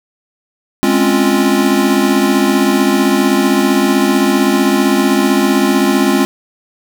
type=chord; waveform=square; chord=Db major seventh; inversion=second; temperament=equal; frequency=207.7 / 261.6 / 277.2 / 349.2 Hz; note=Ab3 / C4 / Db4 / F4; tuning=0 / 0 / 0 / 0 cents; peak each=-16 dBFS; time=0.83-6.25 s; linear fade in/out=0 ms; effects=none